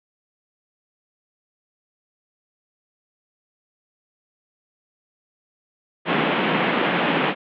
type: band-pass noise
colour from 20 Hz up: pink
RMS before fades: -21 dBFS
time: 6.05-7.35 s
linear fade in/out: 50 ms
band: 160 to 3200 Hz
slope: 48 dB/octave
effects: none